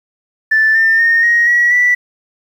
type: tone with pitch steps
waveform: sine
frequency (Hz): 1760 / 1799.1 / 1839 / 1879.8 / 1921.5 / 1964.2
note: A6 / A6 / A#6 / A#6 / B6 / B6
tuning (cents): 0 / +38 / -24 / +14 / -48 / -10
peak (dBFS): -7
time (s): 0.51-1.95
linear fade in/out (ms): 10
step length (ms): 240
effects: tanh soft clip ceiling -3 dBFS + 7-bit